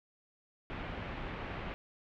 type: low-pass noise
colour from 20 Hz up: pink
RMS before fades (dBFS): -41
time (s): 0.7-1.74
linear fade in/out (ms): 0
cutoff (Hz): 2800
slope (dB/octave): 24
effects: none